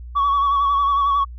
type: tone with vibrato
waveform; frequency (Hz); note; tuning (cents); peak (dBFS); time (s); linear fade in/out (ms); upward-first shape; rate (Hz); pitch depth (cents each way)
sine; 1125; C#6; +25; -13; 0.15-1.25; 20; sine; 11; 37
effects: tanh soft clip ceiling -13 dBFS + added 60 Hz sine -32 dBFS peak until 1.38 s